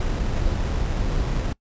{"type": "noise with sample-and-hold", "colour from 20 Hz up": "brown", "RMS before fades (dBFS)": -23, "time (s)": [0, 1.53], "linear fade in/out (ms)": 5, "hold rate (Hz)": 4410, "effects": ["noise-tail reverb RT60 0.1 s tail -23 dB re dry", "resampled to 16000 Hz"]}